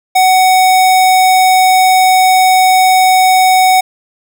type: tone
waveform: square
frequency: 747 Hz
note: F#5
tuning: 16 cents sharp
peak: -6 dBFS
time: 0.15-3.81 s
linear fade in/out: 10 ms
effects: none